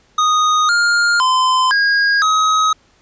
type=tone with pitch steps; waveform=square; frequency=1243 / 1409 / 1026 / 1634 / 1269 Hz; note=D#6 / F6 / C6 / G#6 / D#6; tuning=-2 / +15 / -34 / -29 / +34 cents; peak=-12 dBFS; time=0.18-2.73 s; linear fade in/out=5 ms; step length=510 ms; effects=pink hiss -54 dBFS RMS until 3.01 s + resampled to 16000 Hz